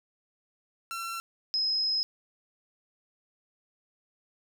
sawtooth / sine tone pair in turn, 1354 / 5112 Hz, E6 / D#8, +46 / +46 cents, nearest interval octave + major seventh, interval 2300 cents, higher second, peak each -30 / -25 dBFS, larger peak second, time 0.91-1.2 / 1.54-2.03 s, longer second, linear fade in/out 0 ms, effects none

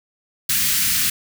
white band-stop noise, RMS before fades -19 dBFS, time 0.49-1.1 s, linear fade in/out 5 ms, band 240 to 1500 Hz, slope 24 dB/octave, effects none

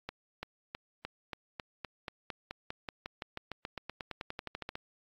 accelerating click train, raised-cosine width 0.3 ms, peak -22 dBFS, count 29, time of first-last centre 0.09-4.755 s, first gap 340 ms, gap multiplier 0.94, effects AAC 48 kbps

